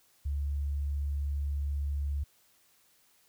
sine tone, 71.3 Hz, C#2, 49 cents sharp, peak -29 dBFS, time 0.25-2.24 s, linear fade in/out 10 ms, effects white hiss -66 dBFS RMS until 3.28 s

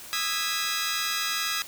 15% pulse chord, E major seventh, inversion third, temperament just, 1236.1 / 1318.5 / 1648.1 / 1977.8 Hz, D#6 / E6 / G#6 / B6, -12 / 0 / -14 / +2 cents, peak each -27 / -27 / -25 / -27 dBFS, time 0.13-1.62 s, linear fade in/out 0 ms, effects white hiss -43 dBFS RMS until 1.67 s

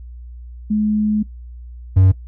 sine / triangle tone pair in turn, 212.2 / 94.25 Hz, G#3 / F#2, +38 / +32 cents, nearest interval octave + major second, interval 1406 cents, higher first, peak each -14 / -6 dBFS, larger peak second, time 0.7-1.23 / 1.96-2.12 s, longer first, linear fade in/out 10 ms, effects noise-tail reverb RT60 0.1 s tail -18 dB re dry + added 60 Hz sine -32 dBFS peak until 2.27 s

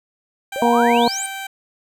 15% pulse tone with pitch glide, 784 to 778.6 Hz, G5 to G5, 0 to -12 cents, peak -21 dBFS, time 0.52-1.47 s, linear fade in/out 5 ms, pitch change -12 cents, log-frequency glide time 0.7-1.28 s
sine exponential sweep, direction up, 515 to 9000 Hz, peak -23 dBFS, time 0.56-1.26 s, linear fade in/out 0 ms
harmonic tone, 237.2 Hz, A#3, 30 cents sharp, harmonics 1 / 2 / 3 / 4, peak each -18 / -18 / -18 / -18 dBFS, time 0.62-1.08 s, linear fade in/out 2 ms
effects none

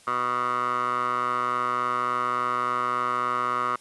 15% pulse tone with band-pass filter, 123.47 Hz, B2, in tune, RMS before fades -26 dBFS, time 0.07-3.76 s, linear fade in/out 5 ms, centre 1200 Hz, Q 4.9, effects white hiss -54 dBFS RMS until 3.8 s + resampled to 24000 Hz

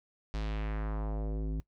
square tone with low-pass filter sweep, 53 Hz, G#1, 36 cents sharp, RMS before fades -34 dBFS, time 0.34-1.6 s, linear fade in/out 0 ms, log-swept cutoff 5000 to 250 Hz, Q 1.5, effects noise-tail reverb RT60 0.1 s tail -19 dB re dry

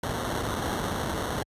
pink noise with sample-and-hold, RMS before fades -29 dBFS, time 0.03-1.43 s, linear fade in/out 5 ms, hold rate 2450 Hz, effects high-pass 60 Hz 12 dB/octave + resampled to 32000 Hz

